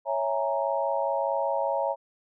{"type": "chord", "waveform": "sine", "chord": "A# half-diminished seventh", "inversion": "first", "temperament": "equal", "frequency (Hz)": [554.4, 659.3, 830.6, 932.3], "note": ["C#5", "E5", "G#5", "A#5"], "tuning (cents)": [0, 0, 0, 0], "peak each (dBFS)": [-28, -30, -32, -30], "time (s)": [0.05, 1.96], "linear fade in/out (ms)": 50, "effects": []}